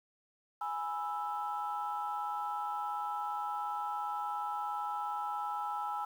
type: chord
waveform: sine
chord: E major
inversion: first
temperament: equal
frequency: 830.6 / 987.8 / 1318.5 Hz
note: G#5 / B5 / E6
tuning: 0 / 0 / 0 cents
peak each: -36 / -40 / -38 dBFS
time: 0.61-6.05 s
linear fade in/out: 5 ms
effects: tanh soft clip ceiling -26 dBFS + 10-bit